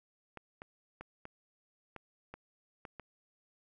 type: clicks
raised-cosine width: 0.5 ms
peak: -30 dBFS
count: 8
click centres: 0.373 / 0.619 / 1.01 / 1.254 / 1.963 / 2.34 / 2.852 / 2.997 s
effects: none